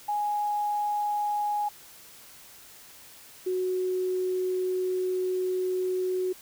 sine tone pair in turn, 830.6 / 368.9 Hz, G#5 / F#4, 0 / -5 cents, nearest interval octave + major second, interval 1405 cents, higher first, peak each -25 dBFS, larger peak neither, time 0.08-1.69 / 3.46-6.33 s, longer second, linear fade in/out 10 ms, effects white hiss -50 dBFS RMS until 6.41 s

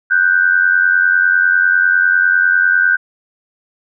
sine tone pair together, 1473 / 1563 Hz, F#6 / G6, -8 / -6 cents, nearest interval minor second, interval 102 cents, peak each -12 dBFS, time 0.1-2.97 s, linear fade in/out 20 ms, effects none

